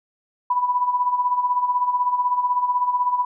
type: tone with tremolo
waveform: sine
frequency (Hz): 987.8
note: B5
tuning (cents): 0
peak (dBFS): -15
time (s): 0.5-3.25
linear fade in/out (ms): 5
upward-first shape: sine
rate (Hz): 16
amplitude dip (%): 65
effects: none